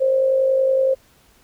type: tone with amplitude modulation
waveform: sine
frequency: 530 Hz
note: C5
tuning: 22 cents sharp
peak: -12 dBFS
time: 0-0.95 s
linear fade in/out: 20 ms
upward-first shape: sine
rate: 50.7 Hz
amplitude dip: 45%
effects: pink hiss -55 dBFS RMS until 1.43 s